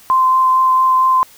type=tone with vibrato; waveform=sine; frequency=1038 Hz; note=C6; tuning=14 cents flat; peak=-9 dBFS; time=0.1-1.23 s; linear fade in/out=0 ms; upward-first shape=sine; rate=4.4 Hz; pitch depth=9 cents each way; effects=white hiss -44 dBFS RMS until 1.37 s